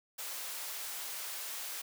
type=high-pass noise; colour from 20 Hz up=white; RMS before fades=-41 dBFS; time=0.18-1.82 s; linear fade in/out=10 ms; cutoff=560 Hz; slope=12 dB/octave; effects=none